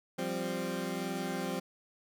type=chord; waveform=20% pulse; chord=F suspended second; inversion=none; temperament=equal; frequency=174.61 / 196 / 261.6 Hz; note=F3 / G3 / C4; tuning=0 / 0 / 0 cents; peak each=-33 dBFS; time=0.18-1.6 s; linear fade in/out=10 ms; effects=none